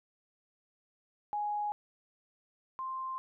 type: tone pair in turn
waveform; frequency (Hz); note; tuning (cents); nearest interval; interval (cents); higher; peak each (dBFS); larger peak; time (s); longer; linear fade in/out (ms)
sine; 832 / 1048.3; G#5 / C6; +3 / +3; major third; 400; second; -31 / -35; first; 1.33-1.72 / 2.79-3.18; neither; 0
effects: none